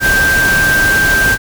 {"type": "tone in noise", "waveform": "sine", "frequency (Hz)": 1573, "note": "G6", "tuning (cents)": 6, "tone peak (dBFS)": -9, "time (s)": [0, 1.38], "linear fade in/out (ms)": 50, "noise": "pink", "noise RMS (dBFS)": -17, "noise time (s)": [0, 1.38], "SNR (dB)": 5, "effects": []}